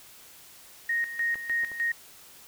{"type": "tone with tremolo", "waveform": "sine", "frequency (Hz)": 1864.7, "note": "A#6", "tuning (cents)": 0, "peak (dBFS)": -24, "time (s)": [0.89, 1.92], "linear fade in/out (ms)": 5, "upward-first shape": "square", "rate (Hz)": 3.3, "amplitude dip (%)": 70}
{"type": "clicks", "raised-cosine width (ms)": 1, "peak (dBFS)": -33, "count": 4, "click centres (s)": [1.356, 1.499, 1.635, 1.717]}
{"effects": ["white hiss -51 dBFS RMS until 2.47 s"]}